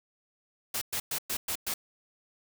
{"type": "noise bursts", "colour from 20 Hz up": "white", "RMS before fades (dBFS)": -32, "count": 6, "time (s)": [0.74, 1.74], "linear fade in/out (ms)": 5, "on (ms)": 75, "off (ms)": 110, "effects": []}